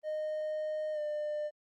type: tone with pitch glide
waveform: triangle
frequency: 616 to 599.8 Hz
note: D#5 to D5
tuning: -17 to +36 cents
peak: -30 dBFS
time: 0.03-1.51 s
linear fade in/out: 50 ms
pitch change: -47 cents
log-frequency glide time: 0.93-0.99 s
effects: tanh soft clip ceiling -26 dBFS + Opus 24 kbps